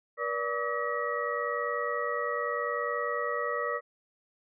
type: tone cluster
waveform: sine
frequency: 481.2 / 582 / 1147 / 1277 / 1915 Hz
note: B4 / D5 / D6 / D#6 / A#6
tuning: -45 / -16 / -41 / +45 / +46 cents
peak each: -34 / -35 / -36 / -35 / -35 dBFS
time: 0.17-3.81 s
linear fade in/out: 50 ms
effects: none